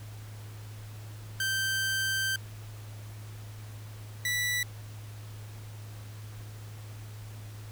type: tone pair in turn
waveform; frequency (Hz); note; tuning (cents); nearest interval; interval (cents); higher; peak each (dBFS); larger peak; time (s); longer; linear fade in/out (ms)
sawtooth; 1560 / 1965.5; G6 / B6; -9 / -9; major third; 400; second; -24; neither; 1.4-2.36 / 4.25-4.63; first; 2
effects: added 106 Hz sine -41 dBFS peak until 7.71 s + pink hiss -52 dBFS RMS until 7.71 s